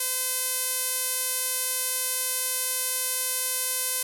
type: tone with band-pass filter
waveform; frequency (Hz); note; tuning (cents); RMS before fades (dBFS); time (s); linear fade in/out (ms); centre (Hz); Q
sawtooth; 512; C5; -38; -28; 0-4.03; 5; 11000; 1.7
effects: none